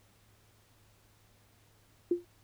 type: tone with exponential decay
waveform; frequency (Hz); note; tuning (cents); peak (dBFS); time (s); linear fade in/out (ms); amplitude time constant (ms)
sine; 349.2; F4; 0; -21; 2.11-2.25; 5; 30
effects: added 104 Hz sine -66 dBFS peak until 2.43 s + pink hiss -66 dBFS RMS until 2.43 s